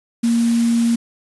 sine tone in noise, 233.1 Hz, A#3, in tune, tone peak -13 dBFS, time 0.23-0.96 s, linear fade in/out 10 ms, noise white, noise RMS -31 dBFS, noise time 0.23-0.96 s, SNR +15 dB, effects resampled to 24000 Hz

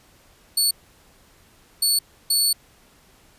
20% pulse tone bursts at uneven times, 4435 Hz, C#8, in tune, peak -11 dBFS, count 3, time 0.57-0.71 / 1.82-1.99 / 2.3-2.53 s, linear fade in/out 5 ms, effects pink hiss -55 dBFS RMS until 3.38 s + resampled to 32000 Hz

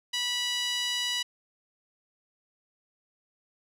5% pulse tone with band-pass filter, 979 Hz, B5, 15 cents flat, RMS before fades -30 dBFS, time 0.13-1.23 s, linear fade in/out 10 ms, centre 3000 Hz, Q 1.8, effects none

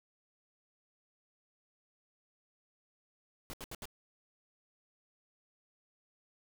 pink noise bursts, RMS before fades -44 dBFS, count 4, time 3.5-3.855 s, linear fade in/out 0 ms, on 34 ms, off 73 ms, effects none

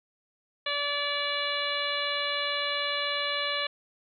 harmonic tone, 577 Hz, D5, 31 cents flat, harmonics 1 / 2 / 3 / 4 / 5 / 6 / 7, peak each -35 / -35 / -35 / -35 / -35 / -35 / -35 dBFS, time 0.66-3.67 s, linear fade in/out 5 ms, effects none

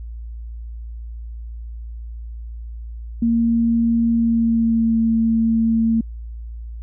sine tone with pitch glide, 231.4 to 226.2 Hz, A#3 to A3, -13 to +48 cents, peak -14 dBFS, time 3.22-6.01 s, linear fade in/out 5 ms, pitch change -39 cents, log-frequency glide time 4.12-5 s, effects added 57 Hz sine -29 dBFS peak until 6.82 s

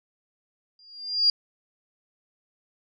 sine tone with exponential growth, 4801 Hz, D8, 37 cents sharp, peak -14 dBFS, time 0.79-1.3 s, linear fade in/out 2 ms, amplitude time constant 110 ms, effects none

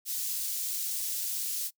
white high-pass noise, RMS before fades -33 dBFS, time 0.05-1.71 s, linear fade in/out 50 ms, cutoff 4900 Hz, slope 12 dB/octave, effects noise-tail reverb RT60 0.1 s tail -23 dB re dry

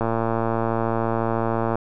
click train, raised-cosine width 1 ms, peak -9 dBFS, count 200, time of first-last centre 0.01-1.756 s, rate 114 Hz, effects none

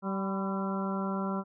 harmonic tone with a mistuned harmonic, 193.5 Hz, G3, 22 cents flat, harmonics 1 / 2 / 3 / 4 / 5 / 6 / 7, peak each -31 / -39 / -40 / -43 / -39 / -45 / -40 dBFS, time 0.02-1.44 s, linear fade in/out 50 ms, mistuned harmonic 5, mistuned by +55 cents, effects none

